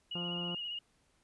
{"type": "tone with vibrato", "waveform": "sine", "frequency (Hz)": 2873, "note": "F7", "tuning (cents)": 48, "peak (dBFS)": -37, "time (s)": [0.11, 0.79], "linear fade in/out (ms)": 5, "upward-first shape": "sine", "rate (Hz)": 15, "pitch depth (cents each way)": 35}
{"type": "harmonic tone", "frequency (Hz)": 174.61, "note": "F3", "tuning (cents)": 0, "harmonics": [1, 2, 3, 4, 5, 6, 7, 8], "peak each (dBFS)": [-39, -45, -49, -51, -53, -55, -56, -57], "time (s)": [0.15, 0.55], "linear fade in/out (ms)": 2}
{"effects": ["pink hiss -72 dBFS RMS until 1.23 s", "resampled to 24000 Hz"]}